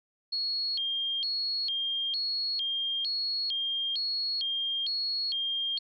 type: tone with vibrato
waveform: sine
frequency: 3729 Hz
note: A#7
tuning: in tune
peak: -28 dBFS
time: 0.32-5.79 s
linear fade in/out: 10 ms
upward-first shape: square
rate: 1.1 Hz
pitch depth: 260 cents each way
effects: none